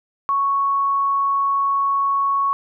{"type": "tone", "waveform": "sine", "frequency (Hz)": 1108.7, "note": "C#6", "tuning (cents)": 0, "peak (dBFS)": -16, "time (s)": [0.29, 2.53], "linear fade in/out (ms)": 0, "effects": []}